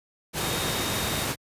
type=tone in noise; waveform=sine; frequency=3717 Hz; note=A#7; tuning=6 cents flat; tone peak=-35 dBFS; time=0.38-1.27 s; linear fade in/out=50 ms; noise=pink; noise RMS=-27 dBFS; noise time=0.33-1.36 s; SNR=-11 dB; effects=high-pass 80 Hz 12 dB/octave + resampled to 32000 Hz